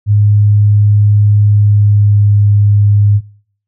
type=tone with pitch glide; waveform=sine; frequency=103.8 to 102.79 Hz; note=G#2 to G#2; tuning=0 to -17 cents; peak=-5 dBFS; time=0.06-3.21 s; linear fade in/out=50 ms; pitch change=-17 cents; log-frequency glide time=1.45-2.34 s; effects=noise-tail reverb RT60 0.6 s tail -26 dB re dry